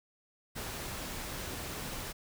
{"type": "noise", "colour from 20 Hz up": "pink", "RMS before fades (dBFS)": -40, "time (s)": [0.55, 2.13], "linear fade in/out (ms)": 20, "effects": []}